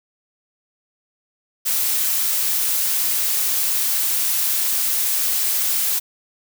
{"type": "noise", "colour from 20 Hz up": "blue", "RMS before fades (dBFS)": -20, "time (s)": [1.65, 6], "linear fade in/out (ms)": 20, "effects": []}